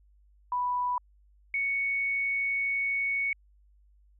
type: tone pair in turn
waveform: sine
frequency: 987 / 2222 Hz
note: B5 / C#7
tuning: -1 / +4 cents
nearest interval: octave + major second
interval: 1405 cents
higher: second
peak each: -26 dBFS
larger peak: neither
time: 0.52-0.98 / 1.54-3.33 s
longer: second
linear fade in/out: 2 ms
effects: added 50 Hz sine -58 dBFS peak until 4.19 s